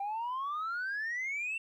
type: exponential sweep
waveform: sine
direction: up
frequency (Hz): 784 to 2720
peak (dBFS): -31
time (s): 0-1.58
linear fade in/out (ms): 5
effects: tanh soft clip ceiling -31 dBFS + 12-bit